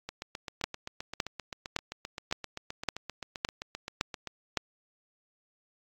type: two click trains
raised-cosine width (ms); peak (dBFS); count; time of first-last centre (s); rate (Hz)
0.2; -20 / -10; 33 / 8; 0.09-4.273 / 0.64-4.573; 7.65 / 1.78
effects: AAC 64 kbps